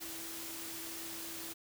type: tone in noise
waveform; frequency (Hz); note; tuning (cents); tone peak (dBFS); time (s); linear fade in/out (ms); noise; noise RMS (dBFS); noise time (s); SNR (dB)
sine; 329.6; E4; 0; -50; 0-1.54; 20; white; -44; 0-1.54; -9
effects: none